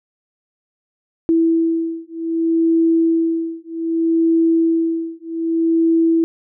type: beating tone pair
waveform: sine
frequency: 328.8 / 329.44 Hz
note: E4 / E4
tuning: -4 / -1 cents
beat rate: 0.64 Hz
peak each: -17 dBFS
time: 1.29-6.24 s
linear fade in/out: 0 ms
effects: none